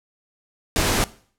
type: noise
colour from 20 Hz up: pink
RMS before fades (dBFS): -20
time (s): 0.76-1.04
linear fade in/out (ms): 0
effects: noise-tail reverb RT60 0.5 s tail -19 dB re dry + low-pass 12000 Hz 12 dB/octave